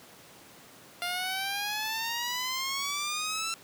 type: exponential sweep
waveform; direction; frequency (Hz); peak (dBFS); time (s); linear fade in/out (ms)
10% pulse; up; 698.5 to 1349; -22; 1.02-3.54; 0
effects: pink hiss -52 dBFS RMS until 3.63 s + high-pass 150 Hz 12 dB/octave